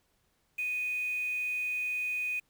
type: tone with quantisation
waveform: sine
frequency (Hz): 2489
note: D#7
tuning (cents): 0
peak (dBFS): -30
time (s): 0.58-2.4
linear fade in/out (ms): 10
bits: 8
effects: pink hiss -73 dBFS RMS until 2.49 s